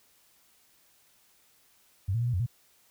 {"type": "tone with pitch steps", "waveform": "sine", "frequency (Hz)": [95.6, 115.8, 120.1, 122.6, 90, 120.4], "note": ["G2", "A#2", "B2", "B2", "F#2", "B2"], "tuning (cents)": [-43, -11, -48, -12, -47, -44], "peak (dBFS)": -25, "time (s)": [2.08, 2.464], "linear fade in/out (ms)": 10, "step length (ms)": 64, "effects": ["white hiss -64 dBFS RMS until 2.9 s"]}